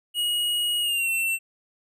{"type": "tone with pitch glide", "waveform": "square", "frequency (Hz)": [2893, 2699], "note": ["F#7", "E7"], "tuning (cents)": [-40, 40], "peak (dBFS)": -23, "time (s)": [0.14, 1.39], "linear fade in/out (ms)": 50, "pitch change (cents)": -120, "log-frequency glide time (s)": [0.81, 1.1], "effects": []}